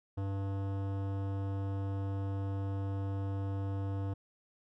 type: tone with hard clipping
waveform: sine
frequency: 98 Hz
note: G2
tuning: in tune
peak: -35 dBFS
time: 0.17-4.14 s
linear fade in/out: 10 ms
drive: 17 dB
effects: none